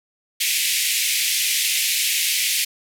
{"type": "band-pass noise", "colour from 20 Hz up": "pink", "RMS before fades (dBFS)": -21, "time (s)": [0.4, 2.65], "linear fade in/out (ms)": 10, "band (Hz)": [2100, 15000], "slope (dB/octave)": 48, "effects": []}